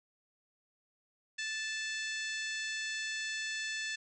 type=harmonic tone with a mistuned harmonic; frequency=877 Hz; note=A5; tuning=6 cents flat; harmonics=2 / 3 / 4 / 5 / 6 / 7 / 8 / 9; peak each=-38 / -42 / -44 / -46 / -48 / -49 / -50 / -51 dBFS; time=1.38-3.96 s; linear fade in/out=10 ms; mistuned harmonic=5; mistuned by=-17 cents; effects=none